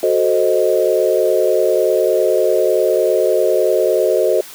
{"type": "chord", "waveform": "sine", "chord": "F# diminished seventh", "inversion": "none", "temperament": "equal", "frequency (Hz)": [370, 440, 523.3, 622.3], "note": ["F#4", "A4", "C5", "Eb5"], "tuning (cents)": [0, 0, 0, 0], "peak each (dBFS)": -17, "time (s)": [0.03, 4.41], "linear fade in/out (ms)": 2, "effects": ["white hiss -36 dBFS RMS until 4.54 s", "high-pass 200 Hz 12 dB/octave"]}